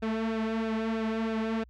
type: tone with flanger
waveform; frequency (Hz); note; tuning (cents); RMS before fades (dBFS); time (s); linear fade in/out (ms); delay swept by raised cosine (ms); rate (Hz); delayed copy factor
sawtooth; 222.7; A3; +21; -30; 0.02-1.64; 10; 0.95 to 3.55; 3.1; -0.65
effects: added 60 Hz sine -52 dBFS peak until 1.69 s + low-pass 3000 Hz 12 dB/octave